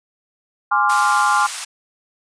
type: chord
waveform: sine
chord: D half-diminished seventh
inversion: second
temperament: equal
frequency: 830.6 / 1046.5 / 1174.7 / 1396.9 Hz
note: Ab5 / C6 / D6 / F6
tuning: 0 / 0 / 0 / 0 cents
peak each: -19 dBFS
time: 0.71-1.47 s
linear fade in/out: 10 ms
type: high-pass noise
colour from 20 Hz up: white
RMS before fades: -26 dBFS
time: 0.89-1.65 s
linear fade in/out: 10 ms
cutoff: 810 Hz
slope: 24 dB/octave
effects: resampled to 22050 Hz